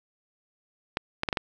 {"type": "clicks", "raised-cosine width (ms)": 0.3, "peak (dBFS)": -10, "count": 5, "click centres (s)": [0.971, 1.234, 1.288, 1.328, 1.372], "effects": []}